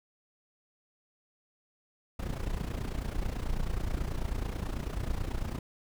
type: noise with amplitude modulation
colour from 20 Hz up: brown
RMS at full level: -30 dBFS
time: 2.19-5.59 s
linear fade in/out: 5 ms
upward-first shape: sine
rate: 29.2 Hz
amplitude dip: 75%
effects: none